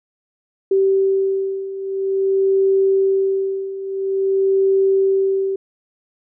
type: beating tone pair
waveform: sine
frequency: 387 / 387.49 Hz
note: G4 / G4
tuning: -22 / -20 cents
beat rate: 0.49 Hz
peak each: -20 / -16 dBFS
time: 0.71-5.56 s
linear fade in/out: 5 ms
effects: none